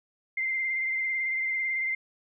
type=tone with vibrato; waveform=sine; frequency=2089 Hz; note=C7; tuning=3 cents flat; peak=-26 dBFS; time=0.37-1.95 s; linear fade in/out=5 ms; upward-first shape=triangle; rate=18 Hz; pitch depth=31 cents each way; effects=none